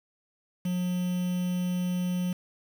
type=tone with quantisation; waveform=triangle; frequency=180 Hz; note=F#3; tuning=47 cents flat; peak=-24 dBFS; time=0.65-2.33 s; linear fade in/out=5 ms; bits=7; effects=none